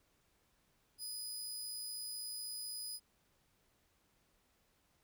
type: tone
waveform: 20% pulse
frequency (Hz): 4978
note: D#8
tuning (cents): 0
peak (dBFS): -36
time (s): 0.98-3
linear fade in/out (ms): 50
effects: pink hiss -75 dBFS RMS until 5.03 s